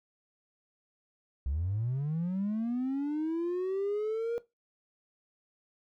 triangle linear sweep, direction up, 62.9 to 475.4 Hz, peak -26 dBFS, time 1.46-4.38 s, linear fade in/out 0 ms, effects noise-tail reverb RT60 0.2 s tail -19 dB re dry + tanh soft clip ceiling -25 dBFS

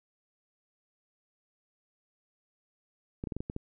clicks, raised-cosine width 3 ms, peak -22 dBFS, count 7, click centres 3.239 / 3.272 / 3.322 / 3.366 / 3.405 / 3.499 / 3.564 s, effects none

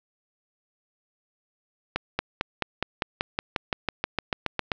accelerating click train, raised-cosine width 0.3 ms, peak -8 dBFS, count 17, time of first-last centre 1.96-4.718 s, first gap 230 ms, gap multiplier 0.96, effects low-pass 5000 Hz 12 dB/octave

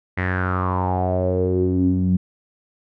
sawtooth tone with low-pass filter sweep, 92 Hz, F#2, 9 cents flat, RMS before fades -20 dBFS, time 0.17-2.17 s, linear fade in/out 10 ms, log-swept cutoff 2000 to 190 Hz, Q 7.2, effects none

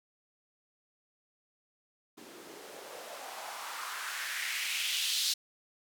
blue noise with band-pass filter sweep, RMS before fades -37 dBFS, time 2.17-5.34 s, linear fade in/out 10 ms, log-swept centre 270 to 4200 Hz, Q 2.5, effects none

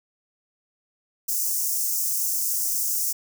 white high-pass noise, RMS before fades -25 dBFS, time 1.28-3.13 s, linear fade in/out 10 ms, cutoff 5500 Hz, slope 48 dB/octave, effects none

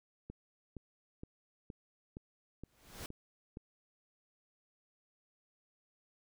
click train, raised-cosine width 3 ms, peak -32 dBFS, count 8, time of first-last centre 0.3-3.571 s, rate 2.14 Hz
pink noise with exponential growth, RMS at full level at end -42 dBFS, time 2.64-3.06 s, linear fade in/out 1 ms, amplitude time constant 90 ms
effects none

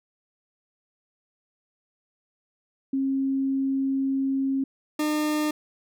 sine / 40% pulse tone pair in turn, 270 / 303.1 Hz, C#4 / D#4, -45 / -45 cents, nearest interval major second, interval 200 cents, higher second, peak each -22 dBFS, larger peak neither, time 2.93-4.64 / 4.99-5.51 s, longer first, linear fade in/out 5 ms, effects none

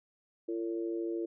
harmonic tone, 113.2 Hz, A2, 50 cents sharp, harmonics 3 / 4 / 5, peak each -33 / -39 / -46 dBFS, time 0.48-1.26 s, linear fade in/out 10 ms, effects none

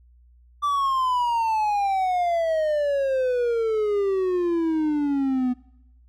triangle exponential sweep, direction down, 1174.7 to 246.9 Hz, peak -18 dBFS, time 0.62-5.54 s, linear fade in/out 20 ms, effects noise-tail reverb RT60 0.9 s tail -23 dB re dry + added 60 Hz sine -51 dBFS peak until 6.08 s

